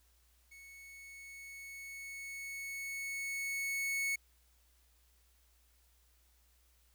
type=tone with level ramp; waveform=45% pulse; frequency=2209 Hz; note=C#7; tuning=7 cents flat; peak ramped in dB=-53 to -32 dBFS; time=0.51-4.16 s; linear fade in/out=10 ms; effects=added 60 Hz sine -68 dBFS peak until 6.94 s + white hiss -72 dBFS RMS until 6.94 s